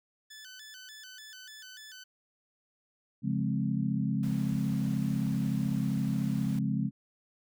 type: tone with vibrato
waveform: 15% pulse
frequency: 1621 Hz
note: G#6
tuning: 42 cents flat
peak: -40 dBFS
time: 0.3-2.04 s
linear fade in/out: 10 ms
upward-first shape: square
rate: 3.4 Hz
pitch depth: 120 cents each way
type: chord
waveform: sine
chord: Db major seventh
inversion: none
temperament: equal with one note detuned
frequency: 138.59 / 174.61 / 209 / 261.6 Hz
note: Db3 / F3 / Ab3 / C4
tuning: 0 / 0 / +11 / 0 cents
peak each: -32 / -34 / -31 / -35 dBFS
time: 3.22-6.91 s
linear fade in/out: 50 ms
type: noise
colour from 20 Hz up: pink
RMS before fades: -50 dBFS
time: 4.23-6.59 s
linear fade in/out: 2 ms
effects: none